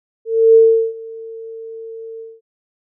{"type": "tone with ADSR envelope", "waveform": "sine", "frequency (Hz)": 450.9, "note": "A4", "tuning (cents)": 42, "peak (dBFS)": -4, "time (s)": [0.25, 2.41], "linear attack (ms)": 300, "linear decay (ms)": 380, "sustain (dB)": -24, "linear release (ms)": 210, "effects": []}